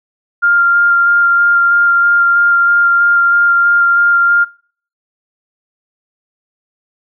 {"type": "tone with vibrato", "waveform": "sine", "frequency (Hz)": 1396.9, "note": "F6", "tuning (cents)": 0, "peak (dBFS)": -7, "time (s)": [0.42, 4.45], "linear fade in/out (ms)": 20, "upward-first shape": "square", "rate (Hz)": 3.1, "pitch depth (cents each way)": 8, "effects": ["noise-tail reverb RT60 0.5 s tail -23 dB re dry"]}